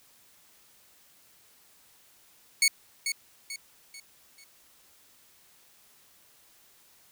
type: tone with echo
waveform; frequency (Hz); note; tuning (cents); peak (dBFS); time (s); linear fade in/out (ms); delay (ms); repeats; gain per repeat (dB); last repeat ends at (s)
15% pulse; 2217; C#7; 0; -13; 2.62-2.68; 2; 440; 4; -8; 4.44
effects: white hiss -60 dBFS RMS until 7.11 s